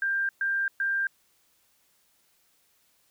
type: tone bursts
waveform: sine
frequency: 1589 Hz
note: G6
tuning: 23 cents sharp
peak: -24 dBFS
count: 3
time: 0.02-1.07 s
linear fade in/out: 2 ms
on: 270 ms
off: 120 ms
effects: white hiss -67 dBFS RMS until 3.1 s